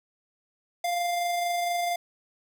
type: tone with amplitude modulation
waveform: square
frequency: 698.5 Hz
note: F5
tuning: in tune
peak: -25 dBFS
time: 0.84-1.96 s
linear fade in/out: 5 ms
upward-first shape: sine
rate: 24.3 Hz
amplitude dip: 25%
effects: 10-bit